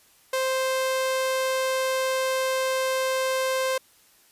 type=tone; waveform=sawtooth; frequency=523.3 Hz; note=C5; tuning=in tune; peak=-19 dBFS; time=0.33-3.78 s; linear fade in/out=5 ms; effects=white hiss -58 dBFS RMS until 4.31 s + resampled to 32000 Hz